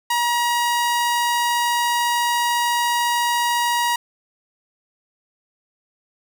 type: tone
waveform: sawtooth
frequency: 954 Hz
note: A#5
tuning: 40 cents sharp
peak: -14 dBFS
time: 0.1-3.96 s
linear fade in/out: 5 ms
effects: none